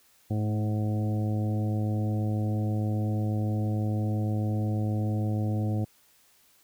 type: harmonic tone with a mistuned harmonic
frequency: 106.3 Hz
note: G#2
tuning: 41 cents sharp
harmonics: 1 / 2 / 3 / 4 / 5 / 6 / 7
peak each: -26 / -32 / -36 / -44 / -41 / -47 / -43 dBFS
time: 0.3-5.85 s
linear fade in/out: 10 ms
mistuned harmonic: 2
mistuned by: +16 cents
effects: white hiss -62 dBFS RMS until 6.63 s